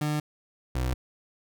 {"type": "tone pair in turn", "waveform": "30% pulse", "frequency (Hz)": [150.2, 63.15], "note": ["D3", "B1"], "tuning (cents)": [39, 39], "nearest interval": "octave + minor third", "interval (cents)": 1500, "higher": "first", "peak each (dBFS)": [-23, -23], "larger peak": "neither", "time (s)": [[0.01, 0.2], [0.75, 0.94]], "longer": "neither", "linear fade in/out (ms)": 5, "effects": []}